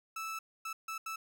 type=tone bursts at uneven times; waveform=30% pulse; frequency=1313 Hz; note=E6; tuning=7 cents flat; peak=-35 dBFS; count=4; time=0.16-0.39 / 0.65-0.73 / 0.88-0.98 / 1.06-1.16 s; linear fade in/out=5 ms; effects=none